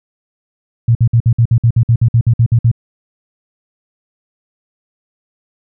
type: tone bursts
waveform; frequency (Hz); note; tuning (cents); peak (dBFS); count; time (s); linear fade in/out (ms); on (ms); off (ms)
sine; 116.54; A#2; 0; -6; 15; 0.88-2.715; 5; 71; 55
effects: none